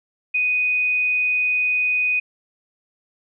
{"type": "tone", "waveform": "sine", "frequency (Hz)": 2490, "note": "D#7", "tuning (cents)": 1, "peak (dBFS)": -17, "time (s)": [0.34, 2.2], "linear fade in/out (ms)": 10, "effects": []}